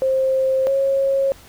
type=tone pair in turn; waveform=sine; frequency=528 / 544.7 Hz; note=C5 / C#5; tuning=+16 / -30 cents; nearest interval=minor second; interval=54 cents; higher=second; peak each=-15 / -15 dBFS; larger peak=neither; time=0.02-0.67 / 0.67-1.32 s; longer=neither; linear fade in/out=0 ms; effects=pink hiss -46 dBFS RMS until 1.48 s